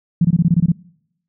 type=tone bursts; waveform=sine; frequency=170 Hz; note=F3; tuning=46 cents flat; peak=-9 dBFS; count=9; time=0.21-0.72 s; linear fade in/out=5 ms; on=38 ms; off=21 ms; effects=noise-tail reverb RT60 0.8 s tail -26 dB re dry